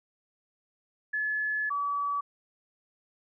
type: tone pair in turn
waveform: sine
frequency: 1715 / 1144.6 Hz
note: A6 / D6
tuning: -45 / -45 cents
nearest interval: perfect fifth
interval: 700 cents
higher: first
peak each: -27 dBFS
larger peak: neither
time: 1.13-1.7 / 1.7-2.21 s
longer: first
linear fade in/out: 10 ms
effects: none